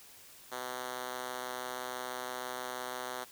5% pulse tone with high-pass filter, 126.1 Hz, B2, 36 cents sharp, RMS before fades -40 dBFS, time 0.51-3.25 s, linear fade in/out 20 ms, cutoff 390 Hz, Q 0.73, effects white hiss -55 dBFS RMS until 3.31 s

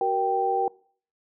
sine tone cluster, 377.1 / 469.6 / 782 Hz, F#4 / A#4 / G5, +33 / +13 / -4 cents, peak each -29 / -27 / -23 dBFS, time 0.01-0.68 s, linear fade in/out 2 ms, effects noise-tail reverb RT60 0.5 s tail -23 dB re dry

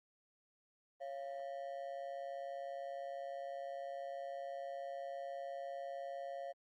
triangle ring-modulated tone, 622.3 Hz, D#5, in tune, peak -37 dBFS, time 1-6.53 s, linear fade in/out 20 ms, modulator 69.9 Hz, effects Opus 32 kbps

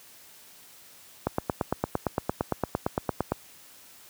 click train, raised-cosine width 1 ms, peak -10 dBFS, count 19, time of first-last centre 1.27-3.32 s, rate 8.78 Hz, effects white hiss -52 dBFS RMS until 4.09 s + high-pass 60 Hz 12 dB/octave

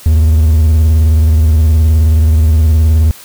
triangle tone with vibrato, 78.6 Hz, D#2, 18 cents sharp, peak -3 dBFS, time 0.06-3.11 s, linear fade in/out 0 ms, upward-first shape square, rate 19 Hz, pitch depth 70 cents each way, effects white hiss -35 dBFS RMS until 3.24 s

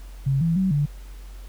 sine tone with pitch steps, 136 / 165.8 / 189.3 / 145.3 Hz, C#3 / E3 / F#3 / D3, -33 / +10 / +40 / -18 cents, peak -18 dBFS, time 0.26-0.86 s, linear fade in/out 10 ms, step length 150 ms, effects added 46 Hz sine -36 dBFS peak until 1.48 s + pink hiss -52 dBFS RMS until 1.48 s

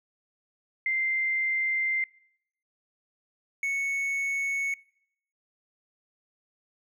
sine / triangle tone pair in turn, 2088 / 2212 Hz, C7 / C#7, -4 / -4 cents, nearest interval minor second, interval 100 cents, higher second, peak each -24 dBFS, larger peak neither, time 0.86-2.04 / 3.63-4.74 s, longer first, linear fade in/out 2 ms, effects noise-tail reverb RT60 0.7 s tail -23 dB re dry

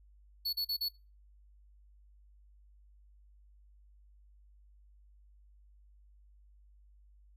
square tone bursts, 4418 Hz, C#8, 7 cents flat, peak -32 dBFS, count 4, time 0.45-0.887 s, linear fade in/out 10 ms, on 80 ms, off 39 ms, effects noise-tail reverb RT60 0.3 s tail -21 dB re dry + added 50 Hz sine -58 dBFS peak until 7.36 s

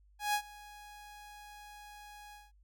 sawtooth tone with ADSR envelope, 830.6 Hz, G#5, in tune, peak -24 dBFS, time 0.19-2.52 s, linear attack 150 ms, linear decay 76 ms, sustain -22 dB, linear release 190 ms, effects added 50 Hz sine -61 dBFS peak until 2.63 s

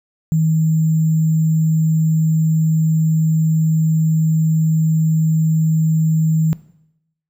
sine tone with sample-and-hold, 159 Hz, D#3, 38 cents sharp, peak -12 dBFS, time 0.32-6.53 s, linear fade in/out 0 ms, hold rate 7350 Hz, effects noise-tail reverb RT60 0.8 s tail -18 dB re dry

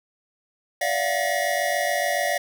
square tone cluster, 580 / 675 / 722 / 1902 Hz, D5 / E5 / F#5 / A#6, -22 / +41 / -43 / +34 cents, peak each -28 dBFS, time 0.81-2.38 s, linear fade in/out 5 ms, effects none

